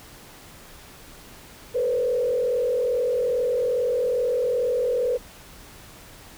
sine tone with frequency modulation, 493.9 Hz, B4, in tune, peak -20 dBFS, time 1.74-5.18 s, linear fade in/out 20 ms, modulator 42.4 Hz, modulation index 0.91, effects pink hiss -46 dBFS RMS until 6.37 s

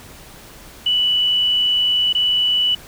sine tone with dropouts, 2963 Hz, F#7, 2 cents sharp, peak -14 dBFS, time 0.86-2.75 s, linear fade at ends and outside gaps 5 ms, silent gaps 2.128-2.149 s, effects pink hiss -41 dBFS RMS until 2.87 s

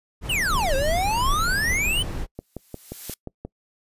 brown noise, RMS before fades -27 dBFS, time 0.21-2.27 s, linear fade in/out 50 ms
square exponential two-way sweep, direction down then up, 3103 to 520 to 3103 Hz, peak -22 dBFS, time 0.29-2.03 s, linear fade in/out 10 ms, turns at 0.75 s
blue noise with exponential growth, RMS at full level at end -31 dBFS, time 2.35-3.14 s, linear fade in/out 2 ms, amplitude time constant 170 ms
click train, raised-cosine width 2 ms, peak -19 dBFS, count 7, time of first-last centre 2.39-3.45 s, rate 5.66 Hz
effects noise-tail reverb RT60 0.1 s tail -25 dB re dry + resampled to 32000 Hz

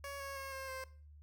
15% pulse tone with pitch steps, 560 / 551 / 542.2 / 533.5 / 524.9 Hz, C#5 / C#5 / C#5 / C5 / C5, +18 / -11 / -38 / +34 / +5 cents, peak -36 dBFS, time 0.04-0.84 s, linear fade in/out 2 ms, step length 160 ms, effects noise-tail reverb RT60 0.4 s tail -17 dB re dry + added 74 Hz sine -54 dBFS peak until 1.22 s

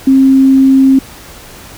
sine tone, 267.2 Hz, C4, 36 cents sharp, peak -3 dBFS, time 0.07-0.99 s, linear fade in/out 5 ms, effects pink hiss -33 dBFS RMS until 1.77 s

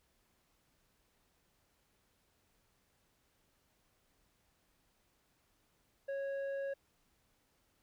square tone with low-pass filter, 551 Hz, C#5, 11 cents flat, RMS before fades -39 dBFS, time 6.08-6.74 s, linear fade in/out 10 ms, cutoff 1200 Hz, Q 1.9, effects pink hiss -75 dBFS RMS until 7.82 s

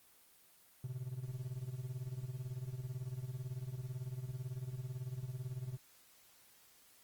triangle tone with tremolo, 127.2 Hz, C3, 48 cents flat, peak -35 dBFS, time 0.84-5.77 s, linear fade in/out 2 ms, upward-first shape sine, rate 18 Hz, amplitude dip 80%, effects white hiss -65 dBFS RMS until 7.03 s + Opus 24 kbps

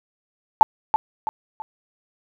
sine tone with echo, 873 Hz, A5, 14 cents flat, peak -5 dBFS, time 0.61-0.63 s, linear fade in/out 0 ms, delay 330 ms, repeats 3, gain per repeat -8 dB, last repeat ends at 1.62 s, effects none

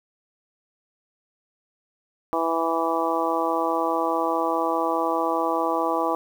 harmonic tone, 164.81 Hz, E3, in tune, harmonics 2 / 3 / 4 / 5 / 6 / 7, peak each -28 / -28 / -28 / -28 / -28 / -28 dBFS, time 2.33-6.15 s, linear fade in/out 0 ms, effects 8-bit

